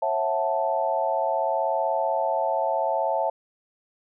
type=chord; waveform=sine; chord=F# minor seventh; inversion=second; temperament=equal with one note detuned; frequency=543.6 / 659.3 / 740 / 880 Hz; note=C#5 / E5 / F#5 / A5; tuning=-34 / 0 / 0 / 0 cents; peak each=-28 / -26 / -30 / -26 dBFS; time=0.02-3.3 s; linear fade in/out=5 ms; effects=none